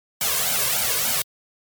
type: noise with flanger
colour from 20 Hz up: white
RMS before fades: -22 dBFS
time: 0.21-1.22 s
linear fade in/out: 2 ms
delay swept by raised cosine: 1.3 to 1.9 ms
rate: 3.4 Hz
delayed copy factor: +0.9
effects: high-pass 80 Hz 12 dB/octave + MP3 96 kbps